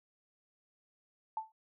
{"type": "tone with exponential decay", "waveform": "sine", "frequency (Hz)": 880, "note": "A5", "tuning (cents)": 0, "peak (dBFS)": -30, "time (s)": [1.37, 1.52], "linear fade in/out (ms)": 2, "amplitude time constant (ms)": 31, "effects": []}